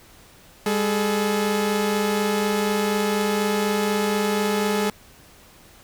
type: tone pair together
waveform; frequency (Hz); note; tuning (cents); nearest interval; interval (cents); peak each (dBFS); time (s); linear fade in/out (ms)
sawtooth; 202.4 / 428.9; G#3 / A4; -44 / -44; octave + minor second; 1300; -19; 0.66-4.9; 2
effects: pink hiss -50 dBFS RMS until 5.83 s